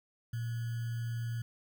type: tone with sample-and-hold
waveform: sine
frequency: 116.54 Hz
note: A#2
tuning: in tune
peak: -33 dBFS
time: 0.33-1.42 s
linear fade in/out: 5 ms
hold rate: 1575 Hz
effects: none